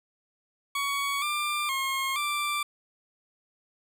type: tone with pitch steps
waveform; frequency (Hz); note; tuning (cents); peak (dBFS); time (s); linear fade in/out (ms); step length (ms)
20% pulse; 1122 / 1190 / 1076 / 1176; C#6 / D6 / C6 / D6; +21 / +22 / +48 / +2; -22; 0.75-2.63; 5; 470
effects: none